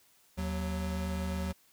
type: tone pair together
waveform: square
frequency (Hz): 77.78 / 185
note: D#2 / F#3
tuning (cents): 0 / 0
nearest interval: octave + minor third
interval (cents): 1500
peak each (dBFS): -35 / -36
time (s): 0.37-1.53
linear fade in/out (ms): 20
effects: white hiss -65 dBFS RMS until 1.72 s